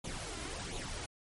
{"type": "noise with flanger", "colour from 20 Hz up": "pink", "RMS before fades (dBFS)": -41, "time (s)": [0.04, 1.06], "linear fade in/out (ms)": 5, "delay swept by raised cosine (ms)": [0.28, 2.98], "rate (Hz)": 1.4, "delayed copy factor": 0.6, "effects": ["MP3 48 kbps"]}